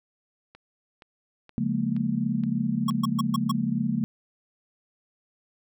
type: click train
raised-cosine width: 0.3 ms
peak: -31 dBFS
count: 6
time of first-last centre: 0.55-2.908 s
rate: 2.12 Hz
type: chord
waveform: sine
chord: Bb minor seventh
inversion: first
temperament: just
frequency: 139.85 / 174.81 / 209.8 / 233.1 Hz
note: Db3 / F3 / Ab3 / Bb3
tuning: +16 / +2 / +18 / 0 cents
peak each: -31 / -31 / -28 / -27 dBFS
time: 1.58-4.04 s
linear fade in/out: 0 ms
type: tone bursts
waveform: square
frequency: 1100 Hz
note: C#6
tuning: 14 cents flat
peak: -25 dBFS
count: 5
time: 2.88-3.515 s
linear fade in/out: 5 ms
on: 23 ms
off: 130 ms
effects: none